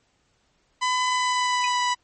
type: tone with pitch glide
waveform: sawtooth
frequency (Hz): 1005 to 986.6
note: B5 to B5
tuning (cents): +30 to -2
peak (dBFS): -17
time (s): 0.81-1.95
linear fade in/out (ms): 20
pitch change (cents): -32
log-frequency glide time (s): 1.07-1.81
type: tone with exponential decay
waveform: sine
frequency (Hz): 2489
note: D#7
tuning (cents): 0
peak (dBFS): -22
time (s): 1.64-1.72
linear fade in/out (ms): 1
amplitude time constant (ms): 16
effects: pink hiss -67 dBFS RMS until 2.03 s + MP3 32 kbps